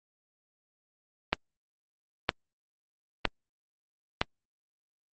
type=click train; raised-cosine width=0.3 ms; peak=-7 dBFS; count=4; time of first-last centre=1.33-4.215 s; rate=1.04 Hz; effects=Opus 32 kbps